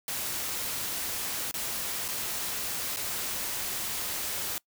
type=noise with dropouts; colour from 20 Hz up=white; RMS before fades=-33 dBFS; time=0.08-4.58 s; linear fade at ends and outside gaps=1 ms; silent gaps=1.512-1.541 / 2.081-2.086 / 2.962-2.97 s; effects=noise-tail reverb RT60 0.1 s tail -23 dB re dry